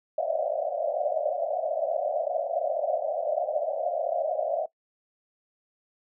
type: band-pass noise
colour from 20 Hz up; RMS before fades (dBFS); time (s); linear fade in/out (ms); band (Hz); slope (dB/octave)
pink; -28; 0.18-4.66; 5; 560 to 710; 96
effects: noise-tail reverb RT60 0.1 s tail -20 dB re dry